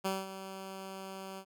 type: tone with ADSR envelope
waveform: 10% pulse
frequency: 191.9 Hz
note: G3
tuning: 37 cents flat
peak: -22 dBFS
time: 0.04-1.45 s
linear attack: 17 ms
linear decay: 200 ms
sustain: -12 dB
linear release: 67 ms
effects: none